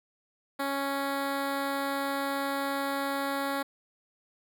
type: tone with notch filter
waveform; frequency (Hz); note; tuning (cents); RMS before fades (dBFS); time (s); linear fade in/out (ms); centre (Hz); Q
10% pulse; 277.2; C#4; 0; -31; 0.59-3.63; 10; 6300; 1.2
effects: none